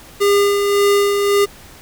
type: tone with tremolo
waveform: square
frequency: 404.2 Hz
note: G#4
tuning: 47 cents flat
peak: -11 dBFS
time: 0.2-1.46 s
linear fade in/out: 20 ms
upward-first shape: sine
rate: 1.8 Hz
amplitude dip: 40%
effects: pink hiss -41 dBFS RMS until 1.81 s